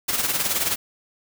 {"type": "noise with tremolo", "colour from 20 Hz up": "white", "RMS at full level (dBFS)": -21, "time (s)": [0.08, 0.76], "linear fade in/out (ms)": 10, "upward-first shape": "sine", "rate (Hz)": 19, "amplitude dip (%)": 60, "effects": []}